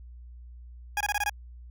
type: tone bursts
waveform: 20% pulse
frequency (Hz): 825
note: G#5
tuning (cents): -12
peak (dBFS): -20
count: 6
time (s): 0.97-1.296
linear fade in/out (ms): 2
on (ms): 36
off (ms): 22
effects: added 60 Hz sine -43 dBFS peak until 1.7 s